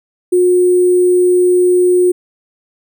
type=tone with sample-and-hold; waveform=sine; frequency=360 Hz; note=F#4; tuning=47 cents flat; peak=-7 dBFS; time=0.32-2.12 s; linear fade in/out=10 ms; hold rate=8820 Hz; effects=none